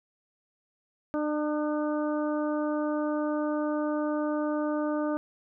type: harmonic tone with a mistuned harmonic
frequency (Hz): 300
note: D4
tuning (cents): +37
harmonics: 1 / 2 / 3 / 4 / 5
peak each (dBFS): -28 / -31 / -39 / -38 / -43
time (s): 1.14-5.17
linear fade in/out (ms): 0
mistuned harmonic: 4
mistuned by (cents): +16
effects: none